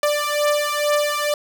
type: beating tone pair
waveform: sawtooth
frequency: 589 / 591.2 Hz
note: D5 / D5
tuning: +5 / +11 cents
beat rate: 2.2 Hz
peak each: -17 dBFS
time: 0.03-1.34 s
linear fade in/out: 2 ms
effects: none